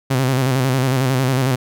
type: tone with vibrato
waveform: sawtooth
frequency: 130.7 Hz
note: C3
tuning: 1 cent flat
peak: -11 dBFS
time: 0.1-1.56 s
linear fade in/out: 10 ms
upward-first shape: square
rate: 11 Hz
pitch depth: 60 cents each way
effects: none